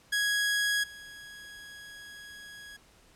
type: tone with level steps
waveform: sawtooth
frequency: 1661.2 Hz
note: G#6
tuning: in tune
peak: -22 / -41 dBFS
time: 0.12-2.77 s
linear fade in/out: 10 ms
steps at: 0.83 s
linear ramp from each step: 10 ms
effects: pink hiss -60 dBFS RMS until 3.15 s + low-pass 11000 Hz 12 dB/octave

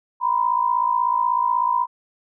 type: tone pair together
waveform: sine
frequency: 959 / 1015.3 Hz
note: A#5 / B5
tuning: +49 / +48 cents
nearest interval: minor second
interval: 99 cents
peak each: -20 dBFS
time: 0.2-1.87 s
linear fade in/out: 50 ms
effects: none

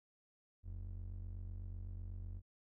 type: ring-modulated tone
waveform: triangle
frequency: 65.41 Hz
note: C2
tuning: in tune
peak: -38 dBFS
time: 0.63-2.42 s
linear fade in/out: 50 ms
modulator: 24 Hz
effects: none

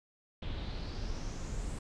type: noise with low-pass filter sweep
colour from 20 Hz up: brown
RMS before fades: -38 dBFS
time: 0.42-1.79 s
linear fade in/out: 5 ms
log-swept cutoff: 3400 to 8500 Hz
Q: 4.2
effects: none

